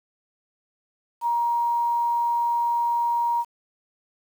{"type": "tone with quantisation", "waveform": "sine", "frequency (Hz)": 944, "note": "A#5", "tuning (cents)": 22, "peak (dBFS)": -20, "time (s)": [1.21, 3.45], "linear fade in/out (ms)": 50, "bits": 8, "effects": []}